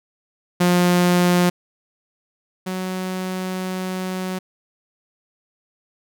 sawtooth tone pair in turn, 177.5 / 185.6 Hz, F3 / F#3, +28 / +6 cents, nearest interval minor second, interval 78 cents, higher second, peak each -10 / -20 dBFS, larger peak first, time 0.6-1.5 / 2.66-4.39 s, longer second, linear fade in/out 10 ms, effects none

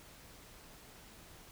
silence, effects pink hiss -56 dBFS RMS until 1.51 s

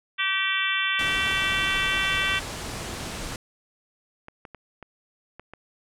harmonic tone, 385.9 Hz, G4, 27 cents flat, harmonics 3 / 4 / 5 / 6 / 7 / 8 / 9, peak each -32 / -29 / -29 / -30 / -29 / -32 / -31 dBFS, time 0.18-2.4 s, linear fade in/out 20 ms
pink low-pass noise, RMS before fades -34 dBFS, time 0.99-3.36 s, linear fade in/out 2 ms, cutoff 10000 Hz, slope 24 dB/octave
clicks, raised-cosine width 0.5 ms, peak -26 dBFS, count 8, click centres 2.756 / 3.324 / 4.284 / 4.452 / 4.547 / 4.827 / 5.396 / 5.536 s
effects none

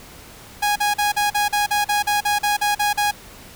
sawtooth tone bursts, 827 Hz, G#5, 8 cents flat, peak -13 dBFS, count 14, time 0.62-3.113 s, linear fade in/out 10 ms, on 140 ms, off 41 ms, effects pink hiss -42 dBFS RMS until 3.55 s

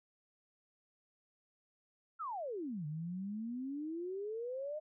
sine exponential two-way sweep, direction down then up, 1400 to 146.83 to 624 Hz, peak -38 dBFS, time 2.19-4.8 s, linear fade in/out 20 ms, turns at 2.86 s, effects none

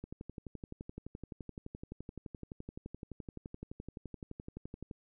click train, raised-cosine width 3 ms, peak -30 dBFS, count 58, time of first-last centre 0.04-4.912 s, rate 11.7 Hz, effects none

